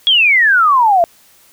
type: exponential sweep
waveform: sine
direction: down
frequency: 3369 to 660 Hz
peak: -7 dBFS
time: 0.07-1.04 s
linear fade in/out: 0 ms
effects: white hiss -48 dBFS RMS until 1.52 s